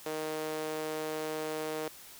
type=tone with high-pass filter; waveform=sawtooth; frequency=155.56 Hz; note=D#3; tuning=in tune; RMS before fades=-36 dBFS; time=0.06-1.88 s; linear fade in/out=0 ms; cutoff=440 Hz; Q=2.3; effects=white hiss -51 dBFS RMS until 2.19 s